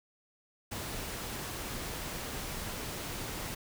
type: noise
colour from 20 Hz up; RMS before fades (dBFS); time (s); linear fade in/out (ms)
pink; -39; 0.71-3.55; 10
effects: none